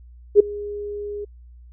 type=tone with ADSR envelope; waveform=sine; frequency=411.6 Hz; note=G#4; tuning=16 cents flat; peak=-4 dBFS; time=0.35-1.25 s; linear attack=48 ms; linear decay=8 ms; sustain=-23 dB; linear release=10 ms; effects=added 60 Hz sine -42 dBFS peak until 1.72 s